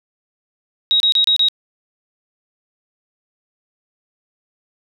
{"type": "tone bursts", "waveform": "sine", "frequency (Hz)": 3800, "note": "A#7", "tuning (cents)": 33, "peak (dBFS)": -11, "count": 5, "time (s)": [0.91, 1.485], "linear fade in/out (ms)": 0, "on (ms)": 91, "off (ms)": 30, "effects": []}